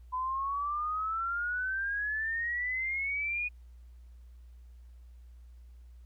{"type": "exponential sweep", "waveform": "sine", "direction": "up", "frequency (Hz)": [1005, 2477], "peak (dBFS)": -30, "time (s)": [0.12, 3.49], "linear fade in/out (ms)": 20, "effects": ["added 60 Hz sine -49 dBFS peak until 6.05 s", "pink hiss -74 dBFS RMS until 6.05 s"]}